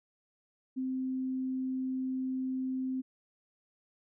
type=tone; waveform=sine; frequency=260 Hz; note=C4; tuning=11 cents flat; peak=-31 dBFS; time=0.76-3.02 s; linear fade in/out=20 ms; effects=none